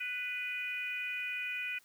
harmonic tone with a mistuned harmonic, 493.9 Hz, B4, in tune, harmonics 3 / 4 / 5 / 6, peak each -43 / -43 / -36 / -49 dBFS, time 0-1.79 s, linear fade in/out 10 ms, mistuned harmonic 4, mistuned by +21 cents, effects white hiss -65 dBFS RMS until 1.84 s + high-pass 100 Hz 12 dB/octave

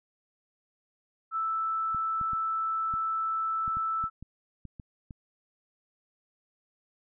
sine tone, 1318.5 Hz, E6, in tune, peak -27 dBFS, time 1.31-4.1 s, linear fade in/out 50 ms
clicks, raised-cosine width 5 ms, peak -30 dBFS, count 11, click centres 1.947 / 2.213 / 2.333 / 2.939 / 3.679 / 3.77 / 4.04 / 4.226 / 4.653 / 4.798 / 5.108 s
effects none

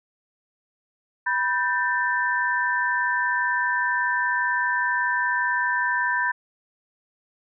sine tone cluster, 981 / 1559 / 1784 Hz, B5 / G6 / A6, -12 / -10 / +23 cents, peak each -25 dBFS, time 1.26-6.32 s, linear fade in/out 10 ms, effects none

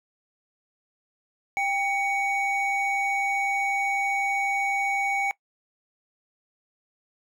triangle tone pair together, 792.7 / 2242 Hz, G5 / C#7, +19 / +19 cents, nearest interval octave + tritone, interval 1800 cents, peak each -24 dBFS, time 1.57-5.31 s, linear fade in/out 0 ms, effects noise-tail reverb RT60 0.1 s tail -20 dB re dry

